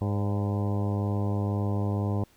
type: harmonic tone with a mistuned harmonic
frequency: 102 Hz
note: G#2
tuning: 31 cents flat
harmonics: 1 / 2 / 3 / 4 / 5 / 6 / 7 / 8 / 9 / 10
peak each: -26 / -32 / -36 / -38 / -40 / -42 / -43 / -44 / -45 / -46 dBFS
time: 0.01-2.24 s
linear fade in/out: 5 ms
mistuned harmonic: 6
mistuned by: -45 cents
effects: pink hiss -61 dBFS RMS until 2.36 s